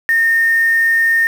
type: tone with quantisation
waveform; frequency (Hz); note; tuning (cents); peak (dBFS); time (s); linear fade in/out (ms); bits
sine; 1828; A#6; -34; -10; 0.09-1.27; 0; 5
effects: none